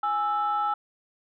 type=tone pair together; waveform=sine; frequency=830.6 / 1318.5 Hz; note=G#5 / E6; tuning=0 / 0 cents; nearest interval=minor sixth; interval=800 cents; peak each=-25 dBFS; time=0.03-0.74 s; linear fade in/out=5 ms; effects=tanh soft clip ceiling -18 dBFS